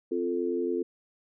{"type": "chord", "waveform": "sine", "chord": "F major", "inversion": "second", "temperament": "equal", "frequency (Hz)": [261.6, 349.2, 440], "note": ["C4", "F4", "A4"], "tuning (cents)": [0, 0, 0], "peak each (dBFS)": [-33, -29, -31], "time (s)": [0.11, 0.83], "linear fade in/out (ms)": 10, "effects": []}